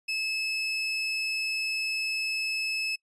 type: tone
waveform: 30% pulse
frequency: 2600 Hz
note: E7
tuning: 24 cents flat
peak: -25 dBFS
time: 0.08-2.96 s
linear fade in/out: 10 ms
effects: noise-tail reverb RT60 0.1 s tail -25 dB re dry + resampled to 22050 Hz